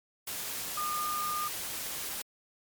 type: tone in noise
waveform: sine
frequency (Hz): 1213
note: D#6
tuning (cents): -44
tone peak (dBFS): -31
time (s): 0.77-1.48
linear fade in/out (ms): 5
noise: white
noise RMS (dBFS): -37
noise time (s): 0.27-2.22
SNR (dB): +3
effects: MP3 96 kbps